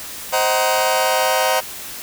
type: chord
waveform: sawtooth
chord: C half-diminished seventh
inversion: none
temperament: just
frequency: 523.3 / 627.9 / 753.5 / 941.9 Hz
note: C5 / Eb5 / Gb5 / Bb5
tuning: 0 / +16 / +31 / +18 cents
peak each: -17 dBFS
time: 0.32-1.61 s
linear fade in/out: 20 ms
effects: white hiss -32 dBFS RMS until 2.02 s

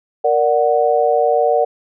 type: chord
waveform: sine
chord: Bb augmented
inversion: none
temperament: equal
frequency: 466.2 / 587.3 / 740 Hz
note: Bb4 / D5 / F#5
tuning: 0 / 0 / 0 cents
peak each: -16 dBFS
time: 0.24-1.65 s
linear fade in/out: 10 ms
effects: none

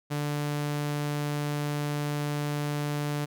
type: tone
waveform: sawtooth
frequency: 146.83 Hz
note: D3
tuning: in tune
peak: -24 dBFS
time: 0.1-3.26 s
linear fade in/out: 20 ms
effects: none

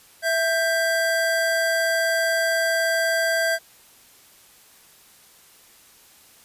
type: tone pair together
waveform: square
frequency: 660.9 / 1582 Hz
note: E5 / G6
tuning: +4 / +15 cents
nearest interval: octave + minor third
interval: 1511 cents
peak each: -23 dBFS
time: 0.22-3.59 s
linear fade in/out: 50 ms
effects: white hiss -52 dBFS RMS until 6.44 s + resampled to 32000 Hz

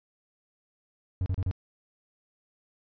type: tone bursts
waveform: triangle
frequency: 92.5 Hz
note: F#2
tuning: in tune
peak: -23 dBFS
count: 4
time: 1.21-1.512 s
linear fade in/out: 0 ms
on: 50 ms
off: 34 ms
effects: resampled to 11025 Hz

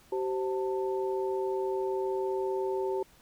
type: tone cluster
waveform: sine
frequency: 383.5 / 524 / 890 Hz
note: G4 / C5 / A5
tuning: -38 / +2 / +20 cents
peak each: -29 / -37 / -37 dBFS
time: 0.12-3.03 s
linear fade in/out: 5 ms
effects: pink hiss -60 dBFS RMS until 3.21 s

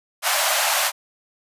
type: high-pass noise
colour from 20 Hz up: pink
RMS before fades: -20 dBFS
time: 0.22-0.92 s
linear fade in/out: 50 ms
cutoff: 580 Hz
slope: 96 dB/octave
effects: resampled to 32000 Hz

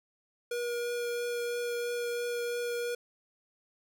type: tone with vibrato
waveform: square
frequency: 478.8 Hz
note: A#4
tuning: 46 cents sharp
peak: -32 dBFS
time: 0.51-2.95 s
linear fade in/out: 5 ms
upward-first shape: triangle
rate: 3 Hz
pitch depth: 10 cents each way
effects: none

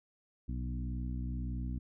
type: harmonic tone with a mistuned harmonic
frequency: 61.7 Hz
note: B1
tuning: 1 cent flat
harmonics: 1 / 2 / 3 / 4 / 5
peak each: -36 / -41 / -45 / -44 / -51 dBFS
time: 0.48-1.79 s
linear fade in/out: 10 ms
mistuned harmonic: 2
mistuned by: +22 cents
effects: none

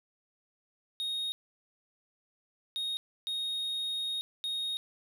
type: tone bursts at uneven times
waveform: triangle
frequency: 3729 Hz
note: A#7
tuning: in tune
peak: -30 dBFS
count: 4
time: 1-1.32 / 2.76-2.97 / 3.27-4.21 / 4.44-4.77 s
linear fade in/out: 0 ms
effects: none

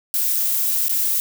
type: noise with dropouts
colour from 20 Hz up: violet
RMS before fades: -20 dBFS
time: 0.14-1.2 s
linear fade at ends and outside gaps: 0 ms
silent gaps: 0.883-0.894 s
effects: none

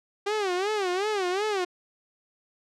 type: tone with vibrato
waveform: sawtooth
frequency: 392 Hz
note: G4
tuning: in tune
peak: -21 dBFS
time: 0.26-1.65 s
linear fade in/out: 10 ms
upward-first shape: sine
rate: 2.7 Hz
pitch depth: 170 cents each way
effects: low-pass 6000 Hz 12 dB/octave

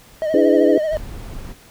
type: tone with vibrato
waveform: triangle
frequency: 622.3 Hz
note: D#5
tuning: in tune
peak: -16 dBFS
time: 0.22-0.97 s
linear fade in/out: 0 ms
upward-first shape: triangle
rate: 13 Hz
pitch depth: 74 cents each way
type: chord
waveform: sine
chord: E dominant seventh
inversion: third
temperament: equal with one note detuned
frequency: 293.7 / 329.6 / 415.3 / 505.4 Hz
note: D4 / E4 / G#4 / B4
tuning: 0 / 0 / 0 / +40 cents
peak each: -17 dBFS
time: 0.34-0.78 s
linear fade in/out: 2 ms
type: noise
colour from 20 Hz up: brown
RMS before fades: -31 dBFS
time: 0.91-1.54 s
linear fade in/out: 20 ms
effects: pink hiss -47 dBFS RMS until 1.7 s

